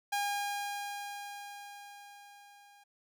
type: tone with level ramp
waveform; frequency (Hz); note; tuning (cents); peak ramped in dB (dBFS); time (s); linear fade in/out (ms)
sawtooth; 812; G#5; -39; -26 to -54; 0.12-2.84; 10
effects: none